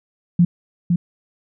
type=tone with echo; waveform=sine; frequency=173.7 Hz; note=F3; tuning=9 cents flat; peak=-9 dBFS; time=0.39-0.45 s; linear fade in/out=5 ms; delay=510 ms; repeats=1; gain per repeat=-4 dB; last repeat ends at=0.96 s; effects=none